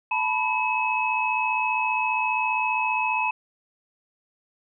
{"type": "tone cluster", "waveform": "sine", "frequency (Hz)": [872, 987, 2572], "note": ["A5", "B5", "E7"], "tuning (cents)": [-16, -1, -43], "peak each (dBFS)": [-27, -26, -25], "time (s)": [0.11, 3.31], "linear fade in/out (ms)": 5, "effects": []}